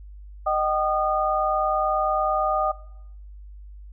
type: tone cluster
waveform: sine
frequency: 618 / 767 / 1224 Hz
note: D#5 / G5 / D#6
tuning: -12 / -38 / -29 cents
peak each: -24 dBFS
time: 0.46-2.72 s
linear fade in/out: 10 ms
effects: noise-tail reverb RT60 0.8 s tail -21 dB re dry + added 50 Hz sine -39 dBFS peak until 3.92 s